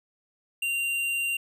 sine tone with hard clipping, 2773 Hz, F7, 13 cents flat, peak -27 dBFS, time 0.62-1.37 s, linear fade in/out 5 ms, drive 10 dB, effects none

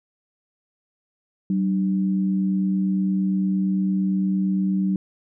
sine tone pair together, 191.06 / 299.8 Hz, G3 / D4, -44 / +36 cents, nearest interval minor sixth, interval 780 cents, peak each -19 / -29 dBFS, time 1.5-4.96 s, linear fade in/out 2 ms, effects none

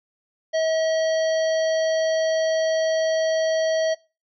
harmonic tone, 641 Hz, E5, 49 cents flat, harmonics 1 / 3 / 5 / 7 / 9, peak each -19 / -32 / -35 / -36 / -38 dBFS, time 0.53-3.95 s, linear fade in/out 20 ms, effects noise-tail reverb RT60 0.3 s tail -22 dB re dry

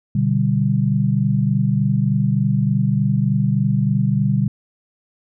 sine chord, G major, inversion first, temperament equal, 123.47 / 146.83 / 196 Hz, B2 / D3 / G3, 0 / 0 / 0 cents, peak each -19 dBFS, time 0.15-4.48 s, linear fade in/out 5 ms, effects none

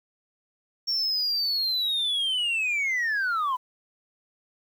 sine linear sweep, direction down, 5510 to 978 Hz, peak -21 dBFS, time 0.87-3.57 s, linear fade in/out 20 ms, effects tanh soft clip ceiling -22 dBFS + 9-bit

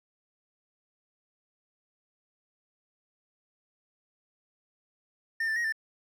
triangle tone with pitch steps, 1810 / 1770 / 1883 / 1779 Hz, A6 / A6 / A#6 / A6, +48 / +10 / +17 / +19 cents, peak -25 dBFS, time 5.4-5.724 s, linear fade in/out 5 ms, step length 81 ms, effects none

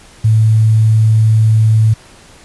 sine tone with quantisation, 110 Hz, A2, in tune, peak -6 dBFS, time 0.24-1.94 s, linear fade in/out 10 ms, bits 6, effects pink hiss -41 dBFS RMS until 2.44 s + resampled to 24000 Hz

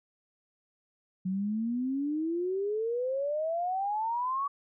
sine exponential sweep, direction up, 182.7 to 1142 Hz, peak -28 dBFS, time 1.25-4.48 s, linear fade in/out 10 ms, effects none

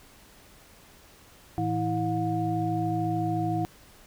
sine tone cluster, 110.3 / 163.9 / 325.8 / 719 Hz, A2 / E3 / E4 / F#5, +5 / -10 / -20 / -50 cents, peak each -31 / -32 / -29 / -30 dBFS, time 1.58-3.65 s, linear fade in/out 0 ms, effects pink hiss -54 dBFS RMS until 4.06 s

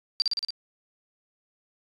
sine tone with echo, 4699 Hz, D8, in tune, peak -19 dBFS, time 0.2-0.22 s, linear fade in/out 0 ms, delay 57 ms, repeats 5, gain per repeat -2 dB, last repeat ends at 0.505 s, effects resampled to 22050 Hz

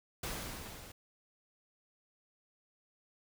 pink noise with level ramp, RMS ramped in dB -38 to -52 dBFS, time 0.23-0.92 s, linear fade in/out 5 ms, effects none

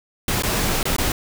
pink noise with dropouts, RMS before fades -21 dBFS, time 0.28-1.12 s, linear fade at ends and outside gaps 2 ms, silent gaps 0.423-0.434 / 0.83-0.854 / 0.965-0.983 s, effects none

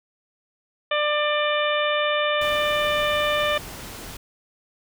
harmonic tone, 595 Hz, D5, 22 cents sharp, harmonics 1 / 2 / 3 / 4 / 5 / 6, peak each -23 / -26 / -28 / -29 / -30 / -31 dBFS, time 0.91-3.58 s, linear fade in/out 5 ms
pink noise, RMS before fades -37 dBFS, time 2.41-4.17 s, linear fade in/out 5 ms
effects none

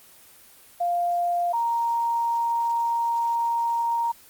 sine tone pair in turn, 698.5 / 932.4 Hz, F5 / A#5, 0 / 0 cents, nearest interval perfect fourth, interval 500 cents, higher second, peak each -21 dBFS, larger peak neither, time 0.8-1.53 / 1.53-4.12 s, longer second, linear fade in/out 10 ms, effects white hiss -51 dBFS RMS until 4.29 s + Opus 24 kbps

